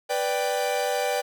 45% pulse chord, G major, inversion first, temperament equal, 493.9 / 587.3 / 784 Hz, B4 / D5 / G5, 0 / 0 / 0 cents, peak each -28 dBFS, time 0.09-1.22 s, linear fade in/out 20 ms, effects none

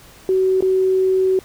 sine tone with dropouts, 376.8 Hz, F#4, 32 cents sharp, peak -13 dBFS, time 0.29-1.39 s, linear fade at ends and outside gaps 1 ms, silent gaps 0.607-0.624 s, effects pink hiss -45 dBFS RMS until 1.44 s

